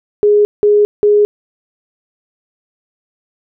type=tone bursts; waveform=sine; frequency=415.3 Hz; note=G#4; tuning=in tune; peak=-6 dBFS; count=3; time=0.23-1.25 s; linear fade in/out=0 ms; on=220 ms; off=180 ms; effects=none